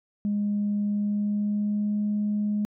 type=tone with pitch glide; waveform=sine; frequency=205.9 to 208.5 Hz; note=G#3 to G#3; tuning=-15 to +7 cents; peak=-22 dBFS; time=0.25-2.65 s; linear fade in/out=0 ms; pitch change=+22 cents; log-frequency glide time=0.85-2.01 s; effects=tanh soft clip ceiling -19 dBFS